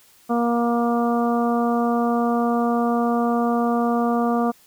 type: harmonic tone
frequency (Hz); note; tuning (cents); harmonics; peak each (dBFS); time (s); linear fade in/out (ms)
236.4; A#3; +24; 1 / 2 / 3 / 4 / 5 / 6; -20 / -25 / -24 / -33 / -28 / -39; 0.29-4.52; 20
effects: white hiss -54 dBFS RMS until 4.66 s

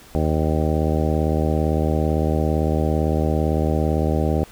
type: harmonic tone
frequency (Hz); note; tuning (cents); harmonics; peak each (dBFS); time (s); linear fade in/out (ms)
77.78; D#2; 0; 1 / 2 / 3 / 4 / 5 / 6 / 7 / 8 / 10; -21 / -24 / -26 / -27 / -28 / -29 / -29 / -30 / -31; 0.15-4.44; 0
effects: pink hiss -46 dBFS RMS until 4.51 s

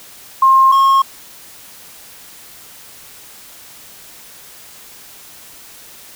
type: tone pair in turn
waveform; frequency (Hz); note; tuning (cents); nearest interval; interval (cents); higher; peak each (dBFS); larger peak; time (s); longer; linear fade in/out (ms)
sine / triangle; 1065 / 1081.7; C6 / C#6; +30 / -43; unison; 27; second; -6; neither; 0.42-0.72 / 0.72-1.02; neither; 5
effects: white hiss -39 dBFS RMS until 6.15 s

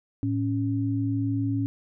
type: tone pair together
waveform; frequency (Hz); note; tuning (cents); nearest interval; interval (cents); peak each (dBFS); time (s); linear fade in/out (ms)
sine; 110 / 277.2; A2 / C#4; 0 / 0; octave + major third; 1600; -26; 0.23-1.66; 0
effects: none

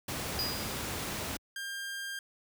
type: noise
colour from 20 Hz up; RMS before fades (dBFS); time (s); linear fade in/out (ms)
pink; -36; 0.08-1.37; 5
type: tone with exponential decay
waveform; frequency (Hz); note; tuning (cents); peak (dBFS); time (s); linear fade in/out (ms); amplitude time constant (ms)
square; 4897; D#8; -28; -30; 0.39-0.99; 0; 130
type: tone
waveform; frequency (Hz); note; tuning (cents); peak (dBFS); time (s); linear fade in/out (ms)
sawtooth; 1600; G6; +35; -33; 1.56-2.19; 2
effects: high-pass 60 Hz 12 dB/octave

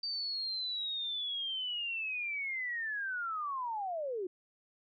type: linear sweep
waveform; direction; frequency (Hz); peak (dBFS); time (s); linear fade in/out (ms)
sine; down; 4644 to 347.3; -34; 0.03-4.27; 5
effects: none

